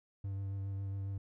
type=tone with vibrato; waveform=triangle; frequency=98 Hz; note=G2; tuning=in tune; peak=-34 dBFS; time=0.24-1.18 s; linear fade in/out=5 ms; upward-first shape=sine; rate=7.3 Hz; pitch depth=16 cents each way; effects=none